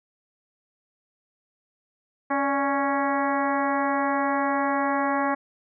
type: harmonic tone with a mistuned harmonic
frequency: 277.2 Hz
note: C#4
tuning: in tune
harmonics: 1 / 2 / 3 / 4 / 5 / 6 / 7 / 8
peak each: -27 / -29 / -27 / -28 / -35 / -33 / -35 / -41 dBFS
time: 2.3-5.35 s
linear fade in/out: 10 ms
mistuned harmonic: 2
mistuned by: +64 cents
effects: none